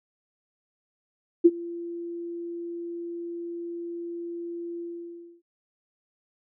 sine tone with ADSR envelope, 342 Hz, F4, 36 cents flat, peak -9 dBFS, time 1.44-5.42 s, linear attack 17 ms, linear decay 42 ms, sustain -23 dB, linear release 620 ms, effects none

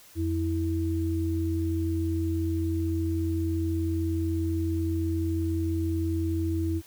sine tone pair together, 86.9 / 326.8 Hz, F2 / E4, -8 / -15 cents, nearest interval octave + major seventh, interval 2293 cents, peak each -27 / -28 dBFS, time 0.15-6.82 s, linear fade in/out 50 ms, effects white hiss -53 dBFS RMS until 6.86 s

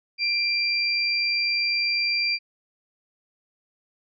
sine tone pair together, 2372 / 4740 Hz, D7 / D8, +17 / +15 cents, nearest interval octave, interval 1198 cents, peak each -24 dBFS, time 0.18-2.39 s, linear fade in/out 50 ms, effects none

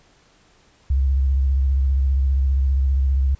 sine tone with vibrato, 67.2 Hz, C2, 47 cents sharp, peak -15 dBFS, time 0.9-3.35 s, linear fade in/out 5 ms, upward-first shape square, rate 15 Hz, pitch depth 51 cents each way, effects pink hiss -56 dBFS RMS until 3.39 s + resampled to 16000 Hz

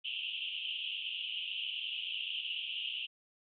white band-pass noise, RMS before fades -39 dBFS, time 0.04-3.07 s, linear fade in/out 20 ms, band 2700 to 3200 Hz, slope 96 dB/octave, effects none

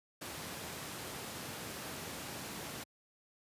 pink high-pass noise, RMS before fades -44 dBFS, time 0.21-2.84 s, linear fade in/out 10 ms, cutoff 100 Hz, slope 12 dB/octave, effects high-pass 60 Hz 12 dB/octave + resampled to 32000 Hz

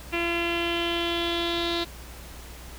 sawtooth tone with low-pass filter sweep, 341 Hz, F4, 41 cents flat, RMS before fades -27 dBFS, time 0.12-1.85 s, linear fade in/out 20 ms, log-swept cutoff 2600 to 3900 Hz, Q 6.6, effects added 60 Hz sine -42 dBFS peak until 2.78 s + pink hiss -45 dBFS RMS until 2.78 s

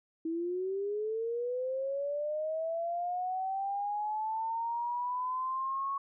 sine linear sweep, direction up, 320.7 to 1108.7 Hz, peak -31 dBFS, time 0.25-5.98 s, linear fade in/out 5 ms, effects none

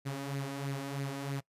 sawtooth tone with flanger, 138.59 Hz, C#3, in tune, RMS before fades -37 dBFS, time 0.05-1.41 s, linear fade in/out 20 ms, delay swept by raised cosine 0.44 to 4.04 ms, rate 3.1 Hz, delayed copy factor +0.55, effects noise-tail reverb RT60 0.1 s tail -21 dB re dry + resampled to 32000 Hz

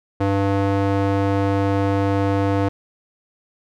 square tone with band-pass filter, 98.8 Hz, G2, 14 cents sharp, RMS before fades -19 dBFS, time 0.2-2.69 s, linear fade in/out 10 ms, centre 500 Hz, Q 0.68, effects none

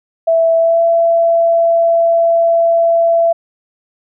sine tone with pitch glide, 659.3 to 670.8 Hz, E5 to E5, 0 to +30 cents, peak -8 dBFS, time 0.27-3.33 s, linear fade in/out 10 ms, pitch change +30 cents, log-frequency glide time 0.57-0.82 s, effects none

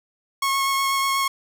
sawtooth tone with vibrato, 1092 Hz, C#6, 26 cents flat, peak -16 dBFS, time 0.42-1.28 s, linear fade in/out 5 ms, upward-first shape sine, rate 8.2 Hz, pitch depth 11 cents each way, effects none

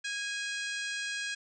harmonic tone with a mistuned harmonic, 822 Hz, G#5, 18 cents flat, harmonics 2 / 3 / 4 / 5 / 6 / 7 / 8 / 9 / 10, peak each -36 / -40 / -42 / -44 / -46 / -47 / -48 / -49 / -50 dBFS, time 0.04-1.35 s, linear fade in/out 10 ms, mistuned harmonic 3, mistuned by +31 cents, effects none

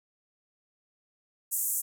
white band-pass noise, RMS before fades -30 dBFS, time 1.51-1.82 s, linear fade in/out 20 ms, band 7000 to 15000 Hz, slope 48 dB/octave, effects none

